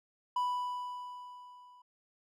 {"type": "tone with level ramp", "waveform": "triangle", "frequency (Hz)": 989, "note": "B5", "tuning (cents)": 2, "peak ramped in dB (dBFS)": [-26, -54], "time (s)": [0.36, 1.82], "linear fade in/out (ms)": 5, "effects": []}